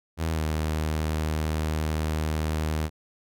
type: tone with pitch glide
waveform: sawtooth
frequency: 80.9 to 77.83 Hz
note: E2 to D#2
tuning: -32 to +1 cents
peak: -21 dBFS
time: 0.17-2.9 s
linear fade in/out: 50 ms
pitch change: -67 cents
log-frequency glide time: 0.32-0.41 s
effects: none